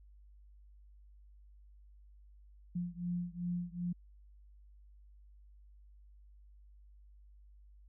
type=beating tone pair; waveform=sine; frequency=174.61 / 177.21 Hz; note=F3 / F3; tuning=0 / +26 cents; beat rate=2.6 Hz; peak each=-38 / -39 dBFS; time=2.75-3.93 s; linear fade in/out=10 ms; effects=added 50 Hz sine -56 dBFS peak until 7.88 s